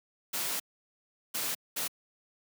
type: noise bursts at uneven times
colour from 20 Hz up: white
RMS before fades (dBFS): -33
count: 3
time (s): 0.33-0.6 / 1.34-1.55 / 1.76-1.88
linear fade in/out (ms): 10
effects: high-pass 150 Hz 12 dB/octave